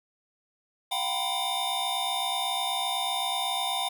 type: tone cluster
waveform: square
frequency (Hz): 707 / 775 / 962 / 1013 / 3630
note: F5 / G5 / B5 / B5 / A#7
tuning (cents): +21 / -20 / -46 / +44 / -47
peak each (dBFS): -36 / -33 / -38 / -39 / -31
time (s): 0.91-3.89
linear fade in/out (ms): 10
effects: 10-bit